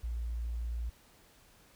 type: tone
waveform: sine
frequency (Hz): 58.27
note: A#1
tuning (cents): 0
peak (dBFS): -33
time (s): 0.03-0.9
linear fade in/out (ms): 10
effects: pink hiss -62 dBFS RMS until 1.75 s